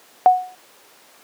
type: tone with exponential decay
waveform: sine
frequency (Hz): 735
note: F#5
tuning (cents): -12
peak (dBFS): -4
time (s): 0.26-0.55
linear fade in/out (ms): 0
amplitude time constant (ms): 61
effects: pink hiss -49 dBFS RMS until 1.23 s + high-pass 400 Hz 12 dB/octave